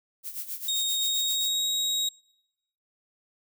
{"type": "noise with tremolo", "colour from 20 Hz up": "violet", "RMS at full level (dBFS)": -33, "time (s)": [0.23, 1.51], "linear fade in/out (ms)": 50, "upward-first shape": "sine", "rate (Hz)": 7.6, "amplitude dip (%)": 75}
{"type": "tone with pitch glide", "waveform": "30% pulse", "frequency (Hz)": [3725, 3794], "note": ["A#7", "A#7"], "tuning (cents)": [-2, 30], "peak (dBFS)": -22, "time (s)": [0.68, 2.09], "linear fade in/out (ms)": 5, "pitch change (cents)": 32, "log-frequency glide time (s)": [0.92, 1.68]}
{"effects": ["noise-tail reverb RT60 0.9 s tail -25 dB re dry"]}